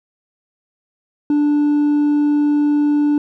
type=tone with hard clipping; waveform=sine; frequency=293.7 Hz; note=D4; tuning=in tune; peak=-13 dBFS; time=1.3-3.18 s; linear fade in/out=2 ms; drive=2 dB; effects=none